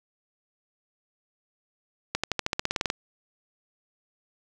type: accelerating click train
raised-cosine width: 0.2 ms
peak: -8 dBFS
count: 13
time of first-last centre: 2.15-2.901 s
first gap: 86 ms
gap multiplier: 0.94
effects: none